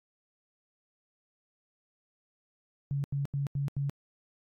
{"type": "tone bursts", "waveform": "sine", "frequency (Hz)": 140.4, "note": "C#3", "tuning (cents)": 22, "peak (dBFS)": -28, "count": 5, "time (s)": [2.91, 3.896], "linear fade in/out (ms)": 0, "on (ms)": 130, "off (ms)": 84, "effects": ["AAC 48 kbps"]}